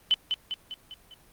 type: tone with echo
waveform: sine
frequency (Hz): 3034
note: F#7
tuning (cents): +43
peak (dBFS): -18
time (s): 0.11-0.14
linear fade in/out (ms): 0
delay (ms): 200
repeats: 5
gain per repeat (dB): -5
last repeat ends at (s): 1.14
effects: pink hiss -58 dBFS RMS until 1.32 s + Opus 32 kbps